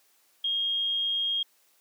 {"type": "tone", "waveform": "sine", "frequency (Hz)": 3246, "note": "G#7", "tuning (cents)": -40, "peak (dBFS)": -25, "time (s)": [0.44, 1.43], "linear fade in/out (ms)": 5, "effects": ["white hiss -65 dBFS RMS until 1.8 s", "high-pass 300 Hz 12 dB/octave"]}